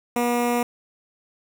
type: tone with notch filter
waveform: 15% pulse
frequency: 240.8 Hz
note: B3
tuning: 44 cents flat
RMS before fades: -22 dBFS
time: 0.16-0.63 s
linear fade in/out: 2 ms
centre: 4400 Hz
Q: 1.3
effects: none